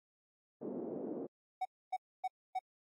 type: band-pass noise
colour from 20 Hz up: white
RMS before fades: -42 dBFS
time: 0.61-1.27 s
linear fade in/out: 10 ms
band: 220 to 470 Hz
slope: 24 dB/octave
type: tone bursts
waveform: triangle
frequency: 750 Hz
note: F#5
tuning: 23 cents sharp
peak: -31 dBFS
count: 4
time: 1.61-2.592 s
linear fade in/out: 10 ms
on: 43 ms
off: 270 ms
effects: AAC 48 kbps